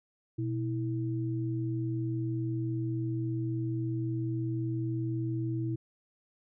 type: tone pair together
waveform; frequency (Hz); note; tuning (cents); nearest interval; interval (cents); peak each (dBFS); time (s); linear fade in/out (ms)
sine; 121.9 / 325.4; B2 / E4; -22 / -22; octave + perfect fourth; 1700; -31 / -34; 0.38-5.76; 10
effects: none